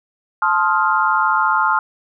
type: chord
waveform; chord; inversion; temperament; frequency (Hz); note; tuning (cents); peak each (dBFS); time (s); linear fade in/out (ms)
sine; F dominant seventh; first; just; 873.1 / 1047.7 / 1257.2 / 1396.9; A5 / C6 / Eb6 / F6; -14 / +2 / +18 / 0; -19 / -19 / -20 / -18; 0.42-1.79; 2
effects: none